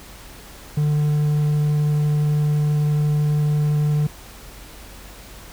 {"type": "tone", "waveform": "triangle", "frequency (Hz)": 149, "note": "D3", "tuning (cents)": 25, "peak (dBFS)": -14, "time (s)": [0.77, 4.07], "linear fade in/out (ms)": 5, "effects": ["added 48 Hz sine -43 dBFS peak until 5.52 s", "pink hiss -42 dBFS RMS until 5.52 s"]}